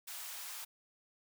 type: high-pass noise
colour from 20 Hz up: white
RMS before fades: -45 dBFS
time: 0.07-0.65 s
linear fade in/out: 10 ms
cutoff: 690 Hz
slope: 24 dB/octave
effects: none